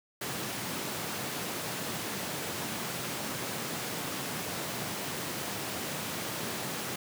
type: high-pass noise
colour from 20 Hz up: pink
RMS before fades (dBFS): -36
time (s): 0.21-6.96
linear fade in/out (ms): 5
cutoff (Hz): 120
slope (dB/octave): 24
effects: none